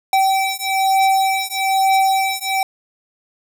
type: beating tone pair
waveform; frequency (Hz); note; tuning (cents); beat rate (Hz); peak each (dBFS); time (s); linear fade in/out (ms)
square; 771 / 772.1; G5 / G5; -29 / -26; 1.1; -18; 0.13-2.63; 2
effects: none